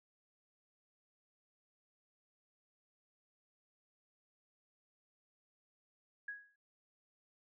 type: tone with exponential decay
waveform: sine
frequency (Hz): 1661.2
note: G#6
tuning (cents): 0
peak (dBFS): -38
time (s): 6.28-6.56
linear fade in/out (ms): 5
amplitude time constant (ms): 60
effects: none